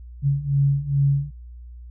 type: beating tone pair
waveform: sine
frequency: 138.59 / 140.99 Hz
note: C#3 / C#3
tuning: 0 / +30 cents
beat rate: 2.4 Hz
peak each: -22 / -19 dBFS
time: 0.22-1.31 s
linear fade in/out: 50 ms
effects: added 60 Hz sine -37 dBFS peak until 1.9 s